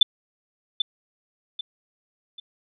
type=tone with echo; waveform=sine; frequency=3520 Hz; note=A7; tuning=in tune; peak=-9 dBFS; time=0.01-0.03 s; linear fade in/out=5 ms; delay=790 ms; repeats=3; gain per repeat=-9 dB; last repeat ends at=2.4 s; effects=none